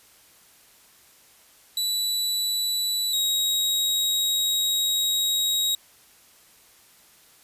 sawtooth tone pair in turn, 3951 / 3802 Hz, B7 / A#7, 0 / +33 cents, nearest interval minor second, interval 67 cents, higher first, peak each -20 / -18 dBFS, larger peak second, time 1.77-3.13 / 3.13-5.75 s, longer second, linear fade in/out 2 ms, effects white hiss -55 dBFS RMS until 7.43 s + resampled to 32000 Hz

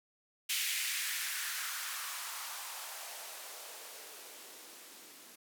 violet noise with band-pass filter sweep, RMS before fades -41 dBFS, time 0.49-5.36 s, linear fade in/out 10 ms, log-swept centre 2500 to 240 Hz, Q 2.1, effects none

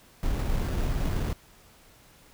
brown noise with sample-and-hold, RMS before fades -27 dBFS, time 0.23-1.33 s, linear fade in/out 2 ms, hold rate 3150 Hz, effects pink hiss -56 dBFS RMS until 2.33 s

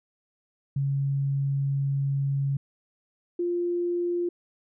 sine tone pair in turn, 138.59 / 349.2 Hz, C#3 / F4, 0 / 0 cents, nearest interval octave + major third, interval 1600 cents, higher second, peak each -23 / -24 dBFS, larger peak first, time 0.76-2.57 / 3.39-4.29 s, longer first, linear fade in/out 5 ms, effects none

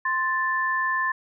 sine tone pair together, 1046.5 / 1760 Hz, C6 / A6, 0 / 0 cents, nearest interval major sixth, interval 900 cents, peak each -25 / -24 dBFS, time 0.05-1.12 s, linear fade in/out 5 ms, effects none

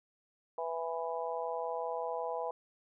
harmonic tone, 165.3 Hz, E3, 5 cents sharp, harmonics 3 / 4 / 5 / 6, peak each -38 / -39 / -40 / -41 dBFS, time 0.58-2.51 s, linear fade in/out 2 ms, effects none

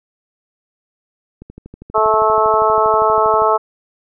click train, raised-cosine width 3 ms, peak -21 dBFS, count 26, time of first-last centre 1.42-3.42 s, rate 12.5 Hz
harmonic tone, 217.6 Hz, A3, 19 cents flat, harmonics 2 / 3 / 4 / 5 / 6, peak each -17 / -17 / -17 / -17 / -17 dBFS, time 1.94-3.58 s, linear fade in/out 20 ms
effects none

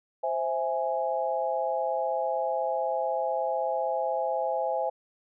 sine chord, C augmented, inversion none, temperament equal, 523.3 / 659.3 / 830.6 Hz, C5 / E5 / G#5, 0 / 0 / 0 cents, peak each -30 dBFS, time 0.23-4.9 s, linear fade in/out 10 ms, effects none

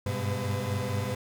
35% pulse tone cluster, 97.6 / 102 / 124.6 / 506 Hz, G2 / G#2 / B2 / B4, -7 / -31 / +16 / +42 cents, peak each -32 / -31 / -32 / -35 dBFS, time 0.06-1.15 s, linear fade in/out 5 ms, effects none

